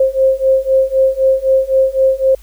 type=beating tone pair; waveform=sine; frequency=528 / 531.9 Hz; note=C5 / C5; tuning=+16 / +28 cents; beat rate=3.9 Hz; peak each=-13 / -12 dBFS; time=0-2.35 s; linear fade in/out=5 ms; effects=added 50 Hz sine -37 dBFS peak until 2.42 s + white hiss -49 dBFS RMS until 2.42 s